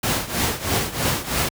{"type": "noise with tremolo", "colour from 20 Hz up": "pink", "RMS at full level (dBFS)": -19, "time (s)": [0.03, 1.49], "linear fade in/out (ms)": 5, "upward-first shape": "triangle", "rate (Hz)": 3.1, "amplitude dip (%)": 85, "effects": ["high-pass 60 Hz 12 dB/octave"]}